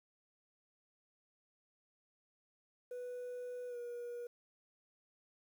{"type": "tone with pitch glide", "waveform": "sine", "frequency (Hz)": [493.9, 480.4], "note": ["B4", "B4"], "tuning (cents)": [0, -48], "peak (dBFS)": -39, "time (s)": [2.91, 4.27], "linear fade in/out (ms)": 5, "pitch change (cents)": -48, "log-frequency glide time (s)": [3.68, 3.77], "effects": ["tanh soft clip ceiling -41 dBFS", "11-bit"]}